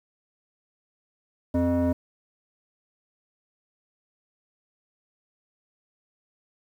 sine tone with frequency modulation, 261.6 Hz, C4, in tune, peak -18 dBFS, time 1.54-1.93 s, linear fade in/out 10 ms, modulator 348 Hz, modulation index 0.97, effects tanh soft clip ceiling -19 dBFS + 9-bit

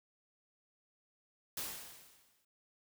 white noise with exponential decay, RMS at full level -38 dBFS, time 1.57-2.45 s, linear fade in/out 5 ms, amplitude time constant 190 ms, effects none

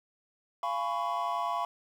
triangle chord, C# dominant seventh, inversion first, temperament just, 693 / 831.5 / 997.9 / 1108.7 Hz, E#5 / G#5 / B5 / C#6, -14 / +2 / +18 / 0 cents, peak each -32 / -36 / -31 / -32 dBFS, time 0.63-1.65 s, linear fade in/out 2 ms, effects tanh soft clip ceiling -19 dBFS + 10-bit

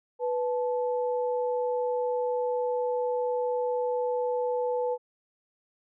sine tone pair together, 493.9 / 869.7 Hz, B4 / A5, 0 / -20 cents, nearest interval minor seventh, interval 980 cents, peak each -26 / -33 dBFS, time 0.19-4.98 s, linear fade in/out 50 ms, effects none

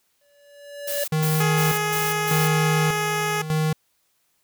square tone with exponential growth, 574 Hz, D5, 40 cents flat, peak -23 dBFS, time 0.21-1.04 s, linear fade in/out 5 ms, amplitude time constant 180 ms
blue noise bursts, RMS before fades -29 dBFS, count 5, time 0.87-2.48 s, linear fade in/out 10 ms, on 210 ms, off 140 ms
square tone with tremolo, 156 Hz, D#3, 5 cents sharp, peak -20 dBFS, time 1.12-3.73 s, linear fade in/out 5 ms, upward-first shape square, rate 0.84 Hz, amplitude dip 70%
10% pulse tone, 419.6 Hz, G#4, 18 cents sharp, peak -14 dBFS, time 1.4-3.42 s, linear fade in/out 5 ms
effects white hiss -68 dBFS RMS until 4.43 s

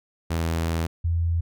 sawtooth / sine tone pair in turn, 82.41 / 84.19 Hz, E2 / E2, 0 / +37 cents, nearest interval unison, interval 37 cents, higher second, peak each -19 / -20 dBFS, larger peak first, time 0.3-0.87 / 1.04-1.41 s, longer first, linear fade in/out 10 ms, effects none

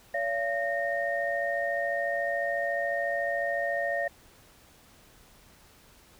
sine tone cluster, 568 / 682 / 1844 Hz, C#5 / F5 / A#6, +42 / -41 / -19 cents, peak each -31 dBFS, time 0.14-4.08 s, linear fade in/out 5 ms, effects pink hiss -57 dBFS RMS until 6.19 s

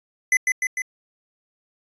square tone with echo, 2027 Hz, B6, 45 cents sharp, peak -15 dBFS, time 0.32-0.37 s, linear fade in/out 2 ms, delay 150 ms, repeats 3, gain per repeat -3 dB, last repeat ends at 0.82 s, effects resampled to 22050 Hz

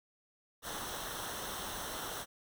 pink noise with comb filter, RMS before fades -41 dBFS, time 0.62-2.26 s, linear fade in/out 50 ms, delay 0.42 ms, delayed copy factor -0.65, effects none

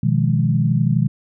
sine chord, F half-diminished seventh, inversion second, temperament equal, 123.47 / 155.56 / 174.61 / 207.7 Hz, Cb3 / Eb3 / F3 / Ab3, 0 / 0 / 0 / 0 cents, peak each -18 / -18 / -23 / -22 dBFS, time 0.03-1.08 s, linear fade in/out 5 ms, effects none

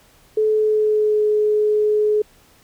sine tone with pitch glide, 431.9 to 423.5 Hz, A4 to G#4, -32 to +34 cents, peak -14 dBFS, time 0.37-2.22 s, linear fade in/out 5 ms, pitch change -34 cents, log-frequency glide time 0.47-1.24 s, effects pink hiss -53 dBFS RMS until 2.63 s

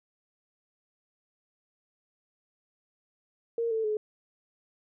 sine tone with pitch steps, 463.9 / 444.7 / 426.4 Hz, A#4 / A4 / G#4, -8 / +18 / +46 cents, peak -26 dBFS, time 3.58-3.97 s, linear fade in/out 2 ms, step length 130 ms, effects none

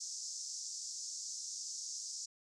pink band-pass noise, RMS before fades -44 dBFS, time 0-2.26 s, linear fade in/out 10 ms, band 5200 to 7300 Hz, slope 48 dB/octave, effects none

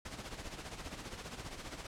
pink noise with tremolo, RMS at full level -43 dBFS, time 0.05-1.87 s, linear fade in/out 5 ms, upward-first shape sine, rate 15 Hz, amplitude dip 60%, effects low-pass 8000 Hz 12 dB/octave

